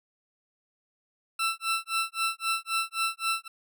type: tone with tremolo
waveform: 20% pulse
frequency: 1335 Hz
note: E6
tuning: 22 cents sharp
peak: -19 dBFS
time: 1.39-3.48 s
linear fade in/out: 5 ms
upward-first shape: sine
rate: 3.8 Hz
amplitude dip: 100%
effects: none